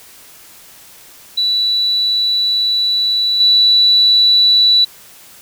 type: tone with level steps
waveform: sine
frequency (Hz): 3951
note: B7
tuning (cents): 0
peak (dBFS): -12 / -7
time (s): 1.37-4.85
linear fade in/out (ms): 10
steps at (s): 3.4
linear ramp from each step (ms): 5
effects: white hiss -41 dBFS RMS until 5.41 s